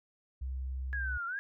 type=tone; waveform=sine; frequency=65.2 Hz; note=C2; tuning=5 cents flat; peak=-34 dBFS; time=0.41-1.18 s; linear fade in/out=10 ms
type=exponential two-way sweep; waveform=sine; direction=down then up; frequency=1681 to 1358 to 1681 Hz; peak=-34 dBFS; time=0.93-1.39 s; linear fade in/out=0 ms; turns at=1.26 s
effects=none